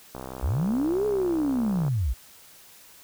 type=click train; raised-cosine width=1 ms; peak=-22 dBFS; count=113; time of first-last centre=0.15-1.881 s; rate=64.7 Hz
type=linear two-way sweep; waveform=sine; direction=up then down; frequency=49 to 427.7 to 49 Hz; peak=-22 dBFS; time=0.42-2.14 s; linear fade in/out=20 ms; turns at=1.06 s
effects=white hiss -51 dBFS RMS until 3.03 s